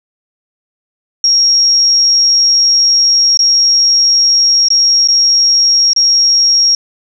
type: tone with dropouts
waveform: sine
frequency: 5588 Hz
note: F8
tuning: in tune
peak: -6 dBFS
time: 1.24-6.75 s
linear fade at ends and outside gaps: 2 ms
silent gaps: 3.373-3.391 / 4.685-4.703 / 5.075-5.085 / 5.933-5.962 s
effects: none